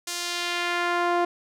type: tone with band-pass filter sweep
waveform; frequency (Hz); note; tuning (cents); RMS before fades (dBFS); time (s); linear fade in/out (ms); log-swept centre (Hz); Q
sawtooth; 349.2; F4; 0; -26; 0.07-1.25; 5; 7000 to 730; 1
effects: none